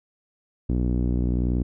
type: tone with low-pass filter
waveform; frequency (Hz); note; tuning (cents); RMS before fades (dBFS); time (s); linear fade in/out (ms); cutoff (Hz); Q
sawtooth; 61; B1; -21; -23; 0.69-1.63; 5; 290; 1.9
effects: none